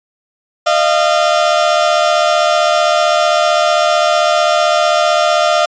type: tone pair together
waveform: 30% pulse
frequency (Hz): 613.4 / 689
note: D#5 / F5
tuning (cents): -25 / -24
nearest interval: major second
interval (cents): 201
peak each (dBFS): -10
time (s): 0.66-5.66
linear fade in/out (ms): 10
effects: resampled to 16000 Hz